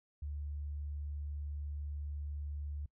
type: tone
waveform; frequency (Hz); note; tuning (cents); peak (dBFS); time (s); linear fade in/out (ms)
sine; 73; D2; -10; -38; 0.22-2.86; 5
effects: noise-tail reverb RT60 0.1 s tail -23 dB re dry